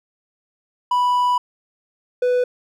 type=tone pair in turn; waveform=triangle; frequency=986 / 496 Hz; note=B5 / B4; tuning=-3 / +7 cents; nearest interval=octave; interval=1190 cents; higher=first; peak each=-13 dBFS; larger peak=neither; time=0.91-1.38 / 2.22-2.44 s; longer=first; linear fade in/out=5 ms; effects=none